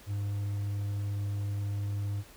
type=tone; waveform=triangle; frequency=101.4 Hz; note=G#2; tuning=41 cents flat; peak=-28 dBFS; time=0.06-2.24 s; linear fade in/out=50 ms; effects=pink hiss -54 dBFS RMS until 2.36 s